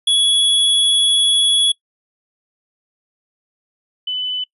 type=tone pair in turn; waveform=square / sine; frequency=3372 / 3004 Hz; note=G#7 / F#7; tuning=+26 / +26 cents; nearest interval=major second; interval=200 cents; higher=first; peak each=-12 / -19 dBFS; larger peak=first; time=0.07-1.72 / 4.07-4.44 s; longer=first; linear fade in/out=5 ms; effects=noise-tail reverb RT60 0.1 s tail -24 dB re dry + resampled to 32000 Hz